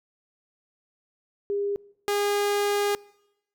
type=tone pair in turn; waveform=sine / sawtooth; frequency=404 / 408.5 Hz; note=G#4 / G#4; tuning=-48 / -29 cents; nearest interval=unison; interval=19 cents; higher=second; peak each=-24 / -19 dBFS; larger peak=second; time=1.5-1.76 / 2.08-2.95 s; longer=second; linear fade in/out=0 ms; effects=noise-tail reverb RT60 0.9 s tail -24 dB re dry